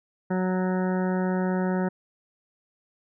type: harmonic tone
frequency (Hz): 184.8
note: F#3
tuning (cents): -2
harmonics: 1 / 2 / 3 / 4 / 5 / 7 / 8 / 9 / 10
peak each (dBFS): -24 / -30 / -33 / -37 / -36 / -43 / -40 / -45 / -44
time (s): 0.3-1.89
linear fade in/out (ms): 10
effects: none